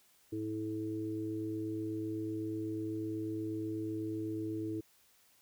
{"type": "harmonic tone", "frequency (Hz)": 108.1, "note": "A2", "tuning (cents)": -30, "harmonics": [1, 3, 4], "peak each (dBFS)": [-43, -36, -44], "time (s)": [0.32, 4.81], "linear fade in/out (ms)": 10, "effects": ["white hiss -67 dBFS RMS until 5.41 s"]}